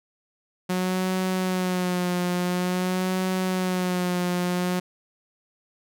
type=tone with vibrato; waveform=sawtooth; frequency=182.2 Hz; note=F#3; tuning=26 cents flat; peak=-19 dBFS; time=0.69-4.8 s; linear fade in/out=10 ms; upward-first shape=sine; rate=0.48 Hz; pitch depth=39 cents each way; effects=none